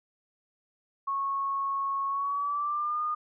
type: tone with pitch glide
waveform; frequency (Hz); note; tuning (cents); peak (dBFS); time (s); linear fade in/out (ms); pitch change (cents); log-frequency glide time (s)
sine; 1100 to 1220.5; C#6 to D#6; -14 to -34; -27; 1.07-3.15; 10; +180; 2.08-3.02
effects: none